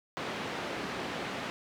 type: band-pass noise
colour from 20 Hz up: pink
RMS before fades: -37 dBFS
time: 0.17-1.5 s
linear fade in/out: 0 ms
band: 200 to 3200 Hz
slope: 12 dB/octave
effects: none